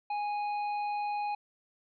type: tone with tanh clipping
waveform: sine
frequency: 828 Hz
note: G#5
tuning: 5 cents flat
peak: -32 dBFS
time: 0.1-1.35 s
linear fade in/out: 5 ms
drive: 9 dB
effects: resampled to 11025 Hz